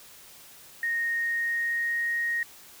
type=tone with pitch glide; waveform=sine; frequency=1858 to 1872 Hz; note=A#6 to A#6; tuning=-6 to +7 cents; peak=-25 dBFS; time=0.83-2.43 s; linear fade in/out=2 ms; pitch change=+13 cents; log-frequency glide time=1.16-2.15 s; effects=white hiss -50 dBFS RMS until 2.8 s